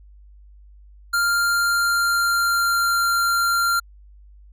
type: tone with pitch glide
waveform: square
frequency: 1396 to 1384 Hz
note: F6 to F6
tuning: -1 to -16 cents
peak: -18 dBFS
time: 1.13-3.8 s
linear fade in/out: 10 ms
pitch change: -15 cents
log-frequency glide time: 1.45-3.03 s
effects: added 50 Hz sine -44 dBFS peak until 4.52 s